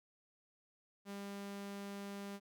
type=tone; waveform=sawtooth; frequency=200 Hz; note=G3; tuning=35 cents sharp; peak=-40 dBFS; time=1.05-2.4 s; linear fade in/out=50 ms; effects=none